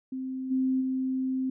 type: tone with level steps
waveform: sine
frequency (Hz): 260.9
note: C4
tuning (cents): -5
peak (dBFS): -31 / -23 / -26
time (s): 0.12-1.5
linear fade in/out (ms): 5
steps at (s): 0.5 / 0.8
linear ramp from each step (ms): 20
effects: none